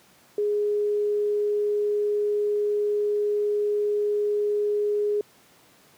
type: tone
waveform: sine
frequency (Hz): 415.3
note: G#4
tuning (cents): 0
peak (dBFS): -21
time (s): 0.38-5.21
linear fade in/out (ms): 2
effects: pink hiss -56 dBFS RMS until 5.97 s + high-pass 150 Hz 12 dB/octave